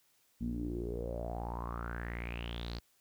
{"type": "tone with low-pass filter sweep", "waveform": "sawtooth", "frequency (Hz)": 58.5, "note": "A#1", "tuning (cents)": 7, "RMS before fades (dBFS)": -39, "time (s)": [0.4, 2.8], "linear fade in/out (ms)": 20, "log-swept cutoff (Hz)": [220, 4600], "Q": 7.7, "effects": ["white hiss -71 dBFS RMS until 3 s"]}